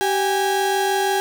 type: tone pair together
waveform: 35% pulse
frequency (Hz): 387 / 820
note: G4 / G#5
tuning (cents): -22 / -22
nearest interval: octave + minor second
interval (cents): 1300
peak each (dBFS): -19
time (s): 0.01-1.2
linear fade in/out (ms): 0
effects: none